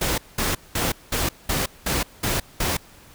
pink noise bursts, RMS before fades -23 dBFS, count 8, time 0.01-2.77 s, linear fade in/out 5 ms, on 170 ms, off 200 ms, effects pink hiss -49 dBFS RMS until 3.14 s

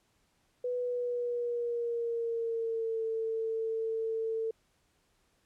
sine tone with pitch glide, 493.9 to 447.7 Hz, B4 to A4, 0 to +30 cents, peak -30 dBFS, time 0.64-4.51 s, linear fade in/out 5 ms, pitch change -170 cents, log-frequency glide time 0.76-3.02 s, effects pink hiss -72 dBFS RMS until 5.45 s + low-pass 11000 Hz 12 dB/octave

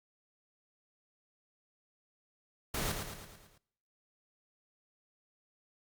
pink noise with echo, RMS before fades -35 dBFS, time 2.74-2.92 s, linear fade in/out 5 ms, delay 110 ms, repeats 6, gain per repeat -5 dB, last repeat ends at 3.58 s, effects noise-tail reverb RT60 0.9 s tail -25 dB re dry + Opus 48 kbps

